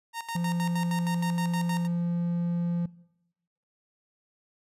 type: tone with tremolo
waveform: sawtooth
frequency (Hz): 924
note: A#5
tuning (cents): -16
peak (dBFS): -28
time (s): 0.13-1.88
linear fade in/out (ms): 50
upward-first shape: square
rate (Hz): 6.4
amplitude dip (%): 80
type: tone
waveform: triangle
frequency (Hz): 172.4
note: F3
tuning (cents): -22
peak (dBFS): -24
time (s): 0.35-2.86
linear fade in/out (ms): 5
effects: noise-tail reverb RT60 0.9 s tail -21 dB re dry + resampled to 32000 Hz